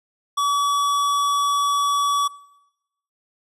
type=tone with tanh clipping; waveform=sine; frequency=1141 Hz; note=C#6; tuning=50 cents sharp; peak=-20 dBFS; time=0.37-2.28 s; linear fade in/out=10 ms; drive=18 dB; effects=noise-tail reverb RT60 0.9 s tail -20 dB re dry + resampled to 32000 Hz